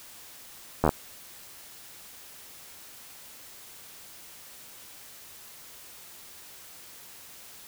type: slowing click train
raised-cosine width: 1 ms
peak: -7 dBFS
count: 5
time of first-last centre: 0.84-0.892 s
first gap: 12 ms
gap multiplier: 1.05
effects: white hiss -48 dBFS RMS until 7.67 s